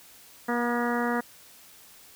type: harmonic tone with a mistuned harmonic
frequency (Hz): 239.4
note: A#3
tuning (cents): +46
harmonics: 1 / 2 / 3 / 4 / 5 / 6 / 7 / 8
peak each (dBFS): -28 / -31 / -33 / -34 / -35 / -36 / -36 / -37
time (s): 0.48-1.21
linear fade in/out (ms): 10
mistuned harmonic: 5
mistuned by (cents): +22
effects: white hiss -52 dBFS RMS until 2.15 s